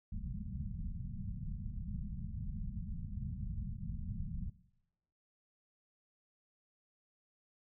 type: low-pass noise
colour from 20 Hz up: pink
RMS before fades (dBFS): -41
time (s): 0.12-4.5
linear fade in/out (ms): 5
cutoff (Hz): 220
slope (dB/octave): 96
effects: noise-tail reverb RT60 0.9 s tail -19 dB re dry